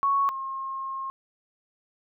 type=tone pair in turn; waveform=sine; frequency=1108.7 / 1072.8 Hz; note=C#6 / C6; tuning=0 / +43 cents; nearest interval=minor second; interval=57 cents; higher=first; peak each=-20 / -30 dBFS; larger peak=first; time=0.03-0.29 / 0.29-1.1 s; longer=second; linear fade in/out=0 ms; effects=none

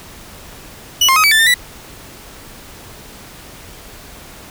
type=tone with pitch steps; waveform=30% pulse; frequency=2947 / 1060 / 1262 / 2291 / 1764 / 1805 / 1961 Hz; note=F#7 / C6 / D#6 / D7 / A6 / A6 / B6; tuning=-8 / +22 / +24 / -44 / +4 / +44 / -13 cents; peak=-6 dBFS; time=1.01-1.542 s; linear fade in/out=5 ms; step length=76 ms; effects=pink hiss -37 dBFS RMS until 4.5 s

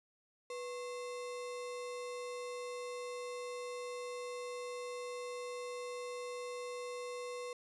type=tone with sample-and-hold; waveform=sine; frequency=492.4 Hz; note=B4; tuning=5 cents flat; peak=-40 dBFS; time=0.5-7.53 s; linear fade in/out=2 ms; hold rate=1575 Hz; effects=resampled to 24000 Hz

